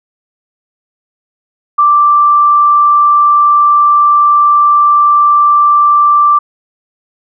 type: tone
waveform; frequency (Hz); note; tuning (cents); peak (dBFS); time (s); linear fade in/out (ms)
sine; 1174.7; D6; 0; -4; 1.78-6.39; 10
effects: none